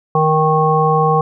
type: harmonic tone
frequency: 156.3 Hz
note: D#3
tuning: 8 cents sharp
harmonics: 1 / 3 / 5 / 7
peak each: -16 / -16 / -16 / -16 dBFS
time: 0.15-1.21 s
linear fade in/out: 2 ms
effects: none